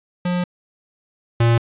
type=tone pair in turn; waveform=square; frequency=178.1 / 116.89 Hz; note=F3 / A#2; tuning=+34 / +5 cents; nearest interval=perfect fifth; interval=729 cents; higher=first; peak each=-19 / -13 dBFS; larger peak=second; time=0.25-0.44 / 1.4-1.58 s; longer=first; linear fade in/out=5 ms; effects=resampled to 8000 Hz + 8-bit